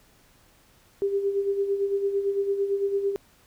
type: tone with tremolo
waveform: sine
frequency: 397.5 Hz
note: G4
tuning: 24 cents sharp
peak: -20 dBFS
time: 1.02-3.16 s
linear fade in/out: 0 ms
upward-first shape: sine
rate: 8.9 Hz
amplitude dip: 60%
effects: pink hiss -59 dBFS RMS until 3.46 s